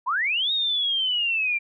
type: linear two-way sweep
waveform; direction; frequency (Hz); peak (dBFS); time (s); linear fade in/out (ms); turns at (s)
sine; up then down; 908 to 3771 to 2346; -21; 0.06-1.59; 20; 0.52
effects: none